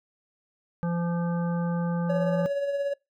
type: harmonic tone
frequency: 171.6 Hz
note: F3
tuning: 30 cents flat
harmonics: 1 / 3 / 5 / 7 / 9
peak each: -25 / -35 / -39 / -42 / -44 dBFS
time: 0.83-2.46 s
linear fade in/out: 0 ms
type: tone with tremolo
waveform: triangle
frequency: 563 Hz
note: C#5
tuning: 27 cents sharp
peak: -21 dBFS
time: 2.09-2.94 s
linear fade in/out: 10 ms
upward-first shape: triangle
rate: 17 Hz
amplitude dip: 50%
effects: noise-tail reverb RT60 0.2 s tail -24 dB re dry